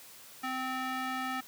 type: tone with band-pass filter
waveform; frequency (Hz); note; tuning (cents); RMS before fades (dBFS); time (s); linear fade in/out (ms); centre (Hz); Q
square; 259.2; C4; -16; -35; 0.43-1.41; 10; 1500; 1.1
effects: white hiss -52 dBFS RMS until 1.47 s + high-pass 80 Hz 12 dB/octave

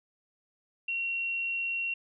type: tone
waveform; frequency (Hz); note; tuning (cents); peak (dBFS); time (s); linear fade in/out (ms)
sine; 2738; F7; -35; -29; 0.88-1.94; 5
effects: none

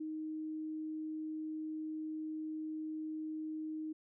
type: tone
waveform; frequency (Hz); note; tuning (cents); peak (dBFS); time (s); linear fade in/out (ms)
sine; 312; D#4; +5; -38; 0-3.93; 10
effects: none

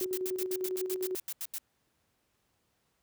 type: noise bursts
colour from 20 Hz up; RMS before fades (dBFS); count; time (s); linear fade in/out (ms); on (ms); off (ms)
blue; -37; 13; 0-1.583; 2; 47; 81
type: tone with tremolo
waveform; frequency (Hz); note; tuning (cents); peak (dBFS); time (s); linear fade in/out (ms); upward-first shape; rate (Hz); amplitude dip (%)
sine; 370.3; F#4; +1; -30; 0.01-1.15; 0; square; 10; 45
effects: pink hiss -75 dBFS RMS until 3.02 s + high-pass 60 Hz 12 dB/octave

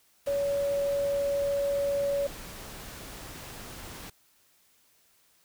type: tone in noise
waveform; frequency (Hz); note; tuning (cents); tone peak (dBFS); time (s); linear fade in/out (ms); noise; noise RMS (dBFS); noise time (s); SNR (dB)
sine; 564; C#5; +30; -25; 0.27-2.27; 5; pink; -43; 0.26-4.1; +15
effects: white hiss -65 dBFS RMS until 5.44 s

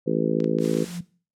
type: harmonic tone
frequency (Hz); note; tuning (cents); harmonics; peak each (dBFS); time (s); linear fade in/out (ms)
55; A1; 0; 3 / 4 / 5 / 6 / 7 / 8 / 9; -28 / -28 / -28 / -28 / -28 / -28 / -28; 0.06-0.85; 20
type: clicks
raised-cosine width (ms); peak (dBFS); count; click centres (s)
0.2; -23; 6; 0.403 / 0.443 / 0.586 / 0.652 / 0.741 / 0.775
type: tone with exponential growth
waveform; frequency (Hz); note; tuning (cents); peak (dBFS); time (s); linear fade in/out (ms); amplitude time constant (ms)
sine; 174.61; F3; 0; -26; 0.56-1.01; 5; 97
type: noise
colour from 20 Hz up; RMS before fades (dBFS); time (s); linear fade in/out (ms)
white; -39; 0.59-1.01; 50
effects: noise-tail reverb RT60 0.4 s tail -19 dB re dry + low-pass 9000 Hz 12 dB/octave

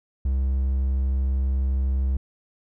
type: tone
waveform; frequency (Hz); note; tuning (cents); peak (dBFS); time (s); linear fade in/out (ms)
triangle; 66.2; C2; +21; -18; 0.25-2.17; 5
effects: none

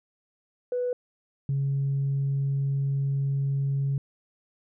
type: tone pair in turn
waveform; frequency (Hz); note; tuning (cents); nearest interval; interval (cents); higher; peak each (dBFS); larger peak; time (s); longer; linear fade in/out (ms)
sine; 493.9 / 138.2; B4 / C#3; 0 / -5; octave + minor seventh; 2205; first; -24 / -22; second; 0.72-0.93 / 1.49-3.98; second; 2
effects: tanh soft clip ceiling -20 dBFS

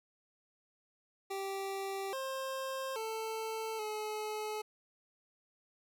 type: tone with pitch steps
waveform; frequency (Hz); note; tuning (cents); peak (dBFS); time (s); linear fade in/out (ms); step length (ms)
25% pulse; 390.2 / 531 / 443.4 / 427.6; G4 / C5 / A4 / A4; -8 / +25 / +13 / -49; -33; 1.3-4.62; 10; 830
effects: none

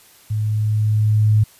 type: tone with level ramp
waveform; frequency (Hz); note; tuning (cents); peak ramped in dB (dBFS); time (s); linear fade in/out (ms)
sine; 107.2; A2; -45; -18 to -10; 0.3-1.44; 10
effects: white hiss -49 dBFS RMS until 1.59 s + resampled to 32000 Hz

